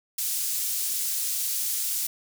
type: high-pass noise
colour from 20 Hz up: pink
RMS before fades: -28 dBFS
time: 0.18-2.07 s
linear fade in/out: 5 ms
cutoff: 7200 Hz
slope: 12 dB/octave
effects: none